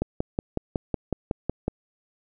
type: click train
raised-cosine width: 2 ms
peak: -11 dBFS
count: 10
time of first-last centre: 0.02-1.681 s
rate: 5.42 Hz
effects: none